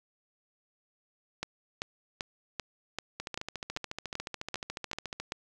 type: two click trains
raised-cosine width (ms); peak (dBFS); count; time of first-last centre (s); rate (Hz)
0.2; -19 / -16; 29 / 11; 3.2-5.2 / 1.43-5.321; 14 / 2.57
effects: none